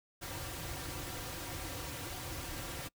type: noise with comb filter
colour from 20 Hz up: pink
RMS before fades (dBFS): -42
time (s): 0.21-2.89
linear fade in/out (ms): 20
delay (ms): 4.7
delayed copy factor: -0.7
effects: noise-tail reverb RT60 0.1 s tail -25 dB re dry